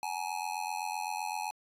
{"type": "tone with amplitude modulation", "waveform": "square", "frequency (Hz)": 845, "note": "G#5", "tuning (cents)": 30, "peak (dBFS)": -30, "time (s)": [0.03, 1.51], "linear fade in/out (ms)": 0, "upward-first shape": "sine", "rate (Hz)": 87.8, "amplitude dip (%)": 100, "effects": ["resampled to 32000 Hz"]}